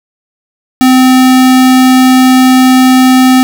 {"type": "tone", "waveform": "square", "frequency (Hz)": 257.5, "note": "C4", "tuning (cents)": -28, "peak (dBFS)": -3, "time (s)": [0.81, 3.43], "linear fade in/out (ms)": 0, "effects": []}